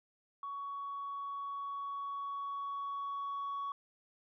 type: tone with level ramp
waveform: sine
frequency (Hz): 1120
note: C#6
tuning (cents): +18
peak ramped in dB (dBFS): -38 to -34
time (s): 0.43-3.72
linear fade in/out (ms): 2
effects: tanh soft clip ceiling -34 dBFS